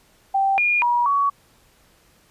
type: tone with pitch steps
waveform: sine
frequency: 781 / 2426 / 961 / 1125 Hz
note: G5 / D#7 / B5 / C#6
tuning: -7 / -44 / -48 / +25 cents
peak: -16 dBFS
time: 0.34-1.3 s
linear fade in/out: 10 ms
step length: 240 ms
effects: pink hiss -57 dBFS RMS until 2.3 s + resampled to 32000 Hz